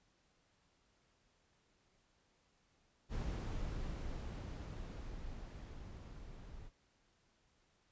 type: noise with level ramp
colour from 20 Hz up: brown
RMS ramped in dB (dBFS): -39 to -53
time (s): 3.09-6.71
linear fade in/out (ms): 50
effects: pink hiss -75 dBFS RMS until 7.91 s + resampled to 16000 Hz